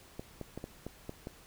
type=clicks; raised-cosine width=2 ms; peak=-26 dBFS; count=7; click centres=0.195 / 0.413 / 0.576 / 0.641 / 0.866 / 1.094 / 1.271 s; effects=pink hiss -57 dBFS RMS until 1.46 s